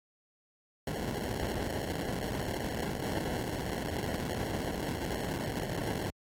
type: noise with sample-and-hold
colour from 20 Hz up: pink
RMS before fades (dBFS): -34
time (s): 0.87-6.1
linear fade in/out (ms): 2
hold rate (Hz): 1225
effects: high-pass 60 Hz 12 dB/octave + AAC 48 kbps